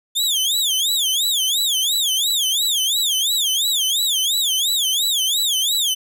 sawtooth tone with vibrato, 3456 Hz, A7, 32 cents flat, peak -14 dBFS, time 0.15-5.95 s, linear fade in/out 20 ms, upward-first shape sine, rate 2.9 Hz, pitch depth 230 cents each way, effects none

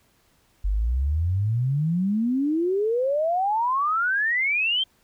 sine exponential sweep, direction up, 46.25 to 3201 Hz, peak -20 dBFS, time 0.64-4.84 s, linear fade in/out 10 ms, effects pink hiss -63 dBFS RMS until 5.03 s

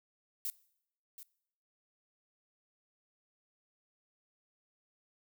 violet noise with echo, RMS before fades -37 dBFS, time 0.45-0.5 s, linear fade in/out 0 ms, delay 730 ms, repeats 1, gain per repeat -13 dB, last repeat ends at 1.23 s, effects noise-tail reverb RT60 0.7 s tail -21 dB re dry

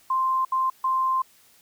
sine tone bursts at uneven times, 1046.5 Hz, C6, in tune, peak -20 dBFS, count 3, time 0.1-0.45 / 0.52-0.7 / 0.84-1.22 s, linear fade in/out 5 ms, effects white hiss -57 dBFS RMS until 1.61 s

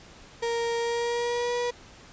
35% pulse tone with pitch glide, 466.2 to 484 Hz, A#4 to B4, 0 to -35 cents, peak -24 dBFS, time 0.42-1.71 s, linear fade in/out 10 ms, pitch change +65 cents, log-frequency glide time 0.78-1.53 s, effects pink hiss -50 dBFS RMS until 2.12 s + resampled to 16000 Hz

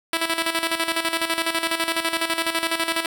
5% pulse tone with tremolo, 329.6 Hz, E4, in tune, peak -8 dBFS, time 0.13-3.06 s, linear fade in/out 2 ms, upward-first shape square, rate 12 Hz, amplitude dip 65%, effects none

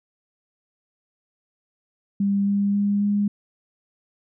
sine tone with pitch steps, 199.5 / 201.1 / 202.8 / 204.4 Hz, G3 / G3 / G#3 / G#3, +31 / +44 / -41 / -27 cents, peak -18 dBFS, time 2.2-3.28 s, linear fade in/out 5 ms, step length 270 ms, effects none

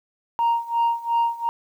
sine tone with tremolo, 932.3 Hz, A#5, in tune, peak -14 dBFS, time 0.39-1.49 s, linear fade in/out 0 ms, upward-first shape sine, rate 2.8 Hz, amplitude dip 90%, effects tanh soft clip ceiling -15 dBFS + 9-bit

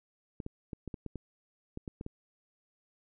clicks, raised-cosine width 3 ms, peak -26 dBFS, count 11, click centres 0.402 / 0.464 / 0.732 / 0.877 / 0.942 / 1.063 / 1.157 / 1.774 / 1.878 / 2.011 / 2.064 s, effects none

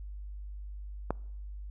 click, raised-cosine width 1 ms, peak -15 dBFS, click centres 1.106 s, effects noise-tail reverb RT60 0.8 s tail -26 dB re dry + added 50 Hz sine -39 dBFS peak until 1.7 s

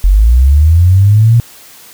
sine linear sweep, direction up, 44 to 119.3 Hz, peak -3 dBFS, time 0.04-1.4 s, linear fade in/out 0 ms, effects white hiss -37 dBFS RMS until 1.93 s

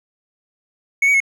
triangle tone with pitch steps, 2214 / 2259 / 2186 Hz, C#7 / C#7 / C#7, -3 / +32 / -25 cents, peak -10 dBFS, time 1.02-1.203 s, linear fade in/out 5 ms, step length 61 ms, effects none

